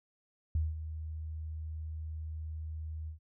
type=tone with ADSR envelope; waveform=sine; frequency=78.6 Hz; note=D#2; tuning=18 cents sharp; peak=-26 dBFS; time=0.55-3.19 s; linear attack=3 ms; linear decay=190 ms; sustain=-11 dB; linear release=110 ms; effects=none